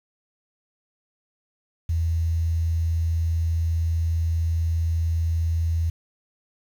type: tone with quantisation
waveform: sine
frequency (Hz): 82.41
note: E2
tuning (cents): 0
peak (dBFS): -20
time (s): 1.89-5.9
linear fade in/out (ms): 5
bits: 8
effects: none